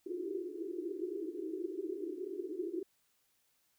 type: band-pass noise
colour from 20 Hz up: white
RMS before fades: -40 dBFS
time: 0.06-2.83 s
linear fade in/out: 5 ms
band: 320 to 400 Hz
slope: 96 dB/octave
effects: white hiss -75 dBFS RMS until 3.78 s